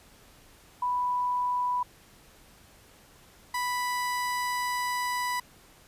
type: tone pair in turn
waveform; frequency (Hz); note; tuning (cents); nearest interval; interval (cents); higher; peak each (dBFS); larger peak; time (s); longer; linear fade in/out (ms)
sine / 30% pulse; 988 / 988; B5 / B5; 0 / 0; unison; 0; neither; -25; neither; 0.82-1.83 / 3.54-5.4; second; 5
effects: pink hiss -56 dBFS RMS until 5.87 s + resampled to 32000 Hz